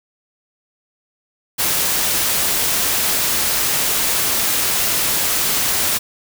white noise, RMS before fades -18 dBFS, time 1.58-5.99 s, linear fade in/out 20 ms, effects none

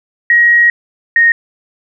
sine tone pair in turn, 1893 / 1858.3 Hz, A#6 / A#6, +26 / -6 cents, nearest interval unison, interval 32 cents, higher first, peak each -5 dBFS, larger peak neither, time 0.3-0.7 / 1.16-1.32 s, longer first, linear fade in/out 2 ms, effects none

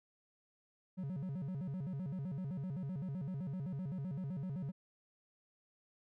triangle tone with vibrato, 160 Hz, D#3, 49 cents sharp, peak -36 dBFS, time 0.97-4.72 s, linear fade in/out 20 ms, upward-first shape square, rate 7.8 Hz, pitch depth 260 cents each way, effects none

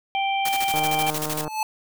harmonic tone, 784 Hz, G5, in tune, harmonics 1 / 3 / 4, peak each -22 / -28 / -31 dBFS, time 0.15-1.1 s, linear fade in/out 0 ms
white noise with tremolo, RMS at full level -28 dBFS, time 0.45-1.45 s, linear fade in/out 5 ms, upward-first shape square, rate 13 Hz, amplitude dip 70%
click train, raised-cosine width 1 ms, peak -17 dBFS, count 114, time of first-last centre 0.74-1.479 s, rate 153 Hz
square tone with exponential growth, 867 Hz, A5, 26 cents flat, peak -20 dBFS, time 1.27-1.63 s, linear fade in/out 2 ms, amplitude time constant 77 ms
effects none

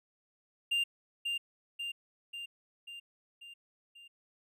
triangle tone with echo, 2794 Hz, F7, in tune, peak -26 dBFS, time 0.71-0.84 s, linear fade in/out 10 ms, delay 540 ms, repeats 6, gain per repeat -4 dB, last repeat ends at 4.08 s, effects none

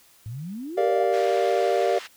sine exponential sweep, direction up, 103.83 to 742 Hz, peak -31 dBFS, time 0.26-1.04 s, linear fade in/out 0 ms
triangle chord, G minor seventh, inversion none, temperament equal with one note detuned, 388.2 / 466.2 / 587.3 / 698.5 Hz, G4 / Bb4 / D5 / F5, -17 / 0 / 0 / 0 cents, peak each -23 dBFS, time 0.77-1.99 s, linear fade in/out 10 ms
pink band-pass noise, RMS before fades -40 dBFS, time 1.12-2.08 s, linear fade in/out 20 ms, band 1400 to 4500 Hz, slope 12 dB/octave
effects white hiss -56 dBFS RMS until 2.16 s

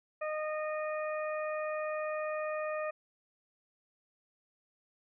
harmonic tone, 615 Hz, D#5, 20 cents flat, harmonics 1 / 2 / 3 / 4, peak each -34 / -40 / -44 / -46 dBFS, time 0.21-2.91 s, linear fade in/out 10 ms, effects none

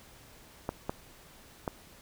clicks, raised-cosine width 1 ms, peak -17 dBFS, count 3, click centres 0.691 / 0.895 / 1.678 s, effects pink hiss -55 dBFS RMS until 2.01 s

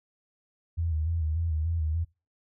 sine tone with vibrato, 80.7 Hz, E2, 36 cents flat, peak -25 dBFS, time 0.77-2.05 s, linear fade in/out 20 ms, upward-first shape square, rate 3.4 Hz, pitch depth 62 cents each way, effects noise-tail reverb RT60 0.3 s tail -25 dB re dry

